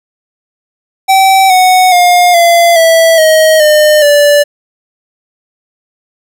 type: tone with pitch steps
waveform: square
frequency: 770 / 739.9 / 711 / 683.2 / 656.5 / 630.9 / 606.2 / 582.5 Hz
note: G5 / F#5 / F5 / F5 / E5 / D#5 / D#5 / D5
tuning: -31 / 0 / +31 / -38 / -7 / +24 / -45 / -14 cents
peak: -4 dBFS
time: 1.08-4.44 s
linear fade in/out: 20 ms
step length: 420 ms
effects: none